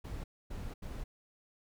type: noise bursts at uneven times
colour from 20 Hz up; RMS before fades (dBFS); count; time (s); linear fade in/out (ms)
brown; -41; 3; 0.04-0.24 / 0.5-0.74 / 0.82-1.04; 10
effects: none